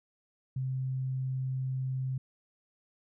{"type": "tone", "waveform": "sine", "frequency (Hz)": 130.81, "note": "C3", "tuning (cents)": 0, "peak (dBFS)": -30, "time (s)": [0.56, 2.18], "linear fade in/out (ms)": 5, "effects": []}